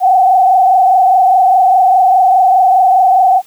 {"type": "tone with frequency modulation", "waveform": "sine", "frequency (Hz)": 750, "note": "F#5", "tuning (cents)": 23, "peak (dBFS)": -5, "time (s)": [0, 3.42], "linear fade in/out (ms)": 50, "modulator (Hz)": 24.9, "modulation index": 1.3, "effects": ["white hiss -45 dBFS RMS until 3.46 s"]}